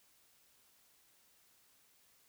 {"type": "silence", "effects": ["white hiss -69 dBFS RMS until 2.28 s"]}